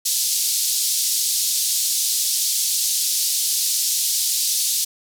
pink band-pass noise, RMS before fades -21 dBFS, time 0.05-4.85 s, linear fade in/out 10 ms, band 4300 to 14000 Hz, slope 24 dB/octave, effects none

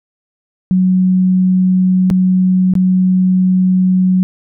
sine tone with dropouts, 185 Hz, F#3, in tune, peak -8 dBFS, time 0.71-4.23 s, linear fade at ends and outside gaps 0 ms, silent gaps 2.101-2.11 / 2.737-2.753 s, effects none

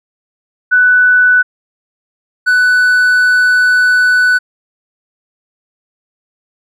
sine / triangle tone pair in turn, 1491 / 1491 Hz, F#6 / F#6, +13 / +13 cents, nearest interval unison, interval 0 cents, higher neither, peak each -5 dBFS, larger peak neither, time 0.71-1.43 / 2.46-4.39 s, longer second, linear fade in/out 20 ms, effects none

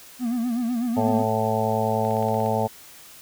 triangle tone with vibrato, 238.8 Hz, A#3, 42 cents sharp, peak -20 dBFS, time 0.19-1.25 s, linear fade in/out 50 ms, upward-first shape sine, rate 8 Hz, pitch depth 93 cents each way
harmonic tone, 110 Hz, A2, in tune, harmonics 1 / 2 / 4 / 5 / 6 / 7 / 8, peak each -28 / -28 / -28 / -28 / -28 / -28 / -28 dBFS, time 0.96-2.68 s, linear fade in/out 20 ms
click train, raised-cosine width 0.3 ms, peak -27 dBFS, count 8, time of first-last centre 2.05-2.462 s, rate 17 Hz
effects white hiss -46 dBFS RMS until 3.21 s

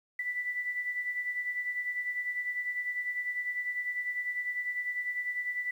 sine beating tone pair, 1975.5 / 1985.5 Hz, B6 / B6, 0 / +9 cents, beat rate 10 Hz, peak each -32 / -39 dBFS, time 0.19-5.71 s, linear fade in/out 5 ms, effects 10-bit

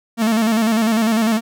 45% pulse tone with vibrato, 223 Hz, A3, 23 cents sharp, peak -14 dBFS, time 0.17-1.41 s, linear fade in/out 50 ms, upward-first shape square, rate 10 Hz, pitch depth 57 cents each way, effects none

